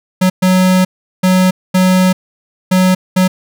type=tone bursts at uneven times; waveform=square; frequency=185 Hz; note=F#3; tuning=in tune; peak=-8 dBFS; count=6; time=0.21-0.3 / 0.42-0.85 / 1.23-1.51 / 1.74-2.13 / 2.71-2.95 / 3.16-3.28 s; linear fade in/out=10 ms; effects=none